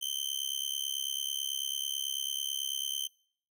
sawtooth tone with amplitude modulation, 3100 Hz, G7, 20 cents flat, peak -25 dBFS, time 0.01-3.08 s, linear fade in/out 20 ms, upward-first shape sine, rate 69.1 Hz, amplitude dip 100%, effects noise-tail reverb RT60 0.6 s tail -26 dB re dry

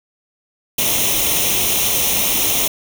white noise with comb filter, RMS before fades -17 dBFS, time 0.78-2.68 s, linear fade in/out 5 ms, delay 0.32 ms, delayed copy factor +0.7, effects none

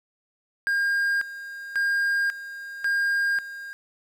triangle tone with tremolo, 1612 Hz, G6, 48 cents sharp, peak -19 dBFS, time 0.67-3.73 s, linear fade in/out 0 ms, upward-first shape square, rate 0.92 Hz, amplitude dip 80%, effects 9-bit

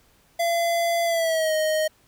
square tone with pitch glide, 680 to 623.6 Hz, F5 to D#5, -46 to +4 cents, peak -21 dBFS, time 0.39-1.88 s, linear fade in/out 10 ms, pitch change -150 cents, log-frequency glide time 1.05-1.54 s, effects pink hiss -60 dBFS RMS until 2.07 s

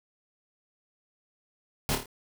pink noise with echo, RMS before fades -28 dBFS, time 1.89-1.95 s, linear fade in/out 0 ms, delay 27 ms, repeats 4, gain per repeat -5 dB, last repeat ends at 2.058 s, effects none

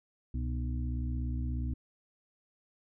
harmonic tone with a mistuned harmonic, 61.74 Hz, B1, in tune, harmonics 1 / 2 / 4 / 5, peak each -32 / -38 / -41 / -47 dBFS, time 0.34-1.74 s, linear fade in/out 5 ms, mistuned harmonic 1, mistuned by +130 cents, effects none

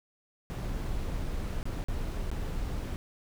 brown noise with dropouts, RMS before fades -33 dBFS, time 0.5-2.96 s, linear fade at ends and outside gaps 0 ms, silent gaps 1.629-1.655 / 1.84-1.884 / 2.303-2.315 s, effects none

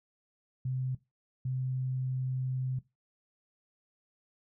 sine tone bursts at uneven times, 129.4 Hz, C3, 19 cents flat, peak -30 dBFS, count 2, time 0.65-0.95 / 1.45-2.79 s, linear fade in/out 5 ms, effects noise-tail reverb RT60 0.2 s tail -17 dB re dry

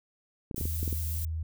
clicks, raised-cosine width 3 ms, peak -23 dBFS, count 8, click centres 0.512 / 0.545 / 0.581 / 0.611 / 0.655 / 0.83 / 0.878 / 0.928 s
violet noise, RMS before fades -38 dBFS, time 0.56-1.25 s, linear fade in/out 2 ms
sine tone with pitch glide, 79.6 to 80.25 Hz, D#2 to E2, +40 to -46 cents, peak -30 dBFS, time 0.6-1.43 s, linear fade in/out 5 ms, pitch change +14 cents, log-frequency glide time 1.04-1.2 s
effects none

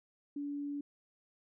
sine tone, 287 Hz, D4, 40 cents flat, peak -36 dBFS, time 0.36-0.81 s, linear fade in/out 5 ms, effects none

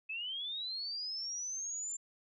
sine linear sweep, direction up, 2546 to 7300 Hz, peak -37 dBFS, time 0.09-1.97 s, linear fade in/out 10 ms, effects none

